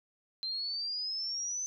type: exponential sweep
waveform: sine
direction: up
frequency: 4100 to 6150 Hz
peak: -33 dBFS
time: 0.43-1.66 s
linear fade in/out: 0 ms
effects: none